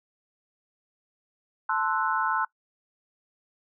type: chord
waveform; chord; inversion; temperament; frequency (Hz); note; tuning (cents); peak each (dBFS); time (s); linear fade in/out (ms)
sine; F# half-diminished seventh; first; equal; 880 / 1046.5 / 1318.5 / 1480; A5 / C6 / E6 / F#6; 0 / 0 / 0 / 0; -29; 1.69-2.45; 5
effects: noise-tail reverb RT60 0.1 s tail -22 dB re dry